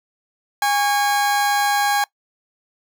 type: tone pair together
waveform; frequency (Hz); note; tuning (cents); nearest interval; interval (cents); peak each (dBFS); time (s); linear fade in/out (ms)
30% pulse; 818 / 1113.5; G#5 / C#6; -26 / +7; perfect fourth; 533; -14 / -24; 0.62-2.04; 2
effects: noise-tail reverb RT60 0.1 s tail -23 dB re dry